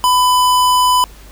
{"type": "tone", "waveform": "square", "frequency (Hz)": 1000, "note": "B5", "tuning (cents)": 21, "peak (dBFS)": -10, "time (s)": [0.04, 1.04], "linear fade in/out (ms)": 0, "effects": ["added 50 Hz sine -37 dBFS peak until 1.31 s", "pink hiss -42 dBFS RMS until 1.31 s"]}